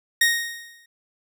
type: tone with exponential decay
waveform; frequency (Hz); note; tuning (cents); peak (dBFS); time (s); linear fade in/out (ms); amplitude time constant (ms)
sawtooth; 1864.7; A#6; 0; -10; 0.21-0.86; 5; 140
effects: none